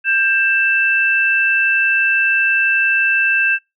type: tone pair together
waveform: sine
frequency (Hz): 1585 / 2654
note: G6 / E7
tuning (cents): +19 / +11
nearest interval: major sixth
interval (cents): 892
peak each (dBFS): -15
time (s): 0.04-3.59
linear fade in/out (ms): 50
effects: noise-tail reverb RT60 0.2 s tail -26 dB re dry